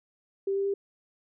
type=tone with pitch steps; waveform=sine; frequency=392 / 394.7 / 397.5 Hz; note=G4 / G4 / G4; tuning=0 / +12 / +24 cents; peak=-25 dBFS; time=0.47-0.74 s; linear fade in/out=5 ms; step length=90 ms; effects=none